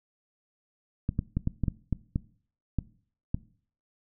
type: clicks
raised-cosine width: 5 ms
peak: -14 dBFS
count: 10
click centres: 1.091 / 1.191 / 1.37 / 1.474 / 1.637 / 1.682 / 1.927 / 2.159 / 2.787 / 3.345 s
effects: noise-tail reverb RT60 0.5 s tail -20 dB re dry